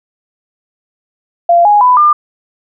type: tone with pitch steps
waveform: sine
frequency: 689 / 828.9 / 997.2 / 1199.6 Hz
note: F5 / G#5 / B5 / D6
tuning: -24 / -4 / +16 / +36 cents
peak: -4 dBFS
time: 1.49-2.13 s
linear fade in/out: 5 ms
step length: 160 ms
effects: none